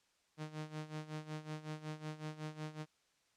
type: tone with tremolo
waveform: sawtooth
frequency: 154.2 Hz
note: D#3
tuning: 15 cents flat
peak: -36 dBFS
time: 0.37-2.86 s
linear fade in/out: 50 ms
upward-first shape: sine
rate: 5.4 Hz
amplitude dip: 80%
effects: white hiss -75 dBFS RMS until 3.36 s + low-pass 7000 Hz 12 dB/octave